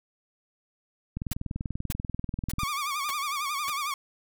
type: click train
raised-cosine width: 5 ms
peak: -19 dBFS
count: 31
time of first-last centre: 1.17-2.633 s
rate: 20.5 Hz
type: noise bursts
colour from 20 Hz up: white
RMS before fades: -35 dBFS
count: 5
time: 1.31-3.7 s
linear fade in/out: 2 ms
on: 22 ms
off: 570 ms
type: tone with vibrato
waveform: sawtooth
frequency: 1156 Hz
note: D6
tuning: 28 cents flat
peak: -25 dBFS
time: 2.59-3.94 s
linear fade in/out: 2 ms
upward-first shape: sine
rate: 11 Hz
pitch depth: 100 cents each way
effects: none